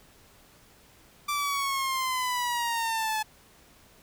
sawtooth exponential sweep, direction down, 1176 to 858 Hz, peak -23 dBFS, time 1.28-3.23 s, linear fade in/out 10 ms, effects pink hiss -57 dBFS RMS until 4.02 s

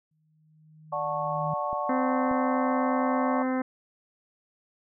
sine tone with exponential growth, 155.56 Hz, D#3, in tune, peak -29 dBFS, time 0.11-1.54 s, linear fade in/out 5 ms, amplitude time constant 310 ms
sine chord, D major seventh, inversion none, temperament just, 587.3 / 734.2 / 881 / 1101.2 Hz, D5 / F#5 / A5 / C#6, 0 / -14 / +2 / -12 cents, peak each -32 / -33 / -34 / -31 dBFS, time 0.92-3.43 s, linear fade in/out 10 ms
clicks, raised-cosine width 3 ms, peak -29 dBFS, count 2, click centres 1.73 / 2.313 s
harmonic tone, 258.1 Hz, C4, 23 cents flat, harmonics 1 / 2 / 3 / 4 / 5 / 6 / 7 / 8, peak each -26 / -32 / -36 / -38 / -40 / -42 / -43 / -44 dBFS, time 1.89-3.62 s, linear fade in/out 5 ms
effects none

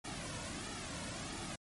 pink noise with flanger, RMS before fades -43 dBFS, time 0.04-1.56 s, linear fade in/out 10 ms, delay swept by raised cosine 1.9 to 2.52 ms, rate 1.5 Hz, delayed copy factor -0.65, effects MP3 48 kbps

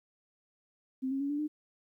sine tone with pitch steps, 261.6 / 271.1 / 281 / 291.3 / 301.9 Hz, C4 / C#4 / C#4 / D4 / D4, 0 / -38 / +24 / -14 / +48 cents, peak -30 dBFS, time 1.02-1.48 s, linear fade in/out 20 ms, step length 92 ms, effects 12-bit

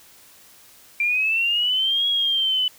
sine linear two-way sweep, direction up then down, 2359 to 3325 to 2987 Hz, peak -18 dBFS, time 1-2.68 s, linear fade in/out 2 ms, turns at 2.08 s, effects white hiss -50 dBFS RMS until 2.78 s

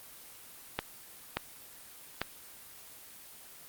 clicks, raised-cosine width 0.3 ms, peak -13 dBFS, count 3, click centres 0.79 / 1.37 / 2.216 s, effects white hiss -51 dBFS RMS until 3.68 s + Opus 24 kbps

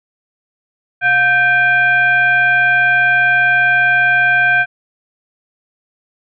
sine tone with frequency modulation, 1560 Hz, G6, 9 cents flat, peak -9 dBFS, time 1.01-4.66 s, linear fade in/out 50 ms, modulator 845 Hz, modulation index 0.7, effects none

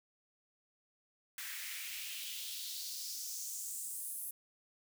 white noise with high-pass filter sweep, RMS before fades -43 dBFS, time 1.38-4.31 s, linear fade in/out 2 ms, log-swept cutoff 1700 to 11000 Hz, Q 2.7, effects none

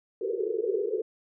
white band-pass noise, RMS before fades -29 dBFS, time 0.21-1.02 s, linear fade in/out 5 ms, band 370 to 470 Hz, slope 96 dB/octave, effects none

